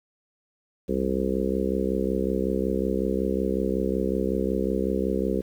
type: harmonic tone with a mistuned harmonic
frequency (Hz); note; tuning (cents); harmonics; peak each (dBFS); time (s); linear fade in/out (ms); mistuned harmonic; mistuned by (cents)
65.41; C2; 0; 1 / 3 / 4 / 5 / 6 / 7 / 8; -33 / -28 / -32 / -31 / -29 / -30 / -33; 0.88-5.42; 20; 1; +16
effects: 9-bit